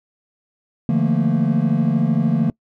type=chord; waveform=triangle; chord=Bb major seventh; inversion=first; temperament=equal with one note detuned; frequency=146.83 / 171.02 / 220 / 233.1 Hz; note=D3 / F3 / A3 / Bb3; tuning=0 / -36 / 0 / 0 cents; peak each=-18 dBFS; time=0.89-2.5 s; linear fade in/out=2 ms; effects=noise-tail reverb RT60 0.1 s tail -24 dB re dry + tanh soft clip ceiling -6 dBFS